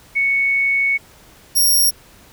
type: tone pair in turn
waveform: sine / 5% pulse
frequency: 2217 / 5586 Hz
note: C#7 / F8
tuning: 0 / -1 cents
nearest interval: octave + major third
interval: 1599 cents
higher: second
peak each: -14 / -6 dBFS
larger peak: second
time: 0.15-0.98 / 1.55-1.91 s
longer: first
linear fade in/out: 20 ms
effects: pink hiss -47 dBFS RMS until 2.32 s